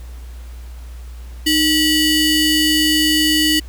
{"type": "ring-modulated tone", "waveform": "30% pulse", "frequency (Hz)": 1628, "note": "G#6", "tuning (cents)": -35, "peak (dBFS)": -7, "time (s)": [1.46, 3.6], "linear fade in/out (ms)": 10, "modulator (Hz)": 1320, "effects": ["added 60 Hz sine -30 dBFS peak until 3.68 s", "pink hiss -47 dBFS RMS until 3.68 s"]}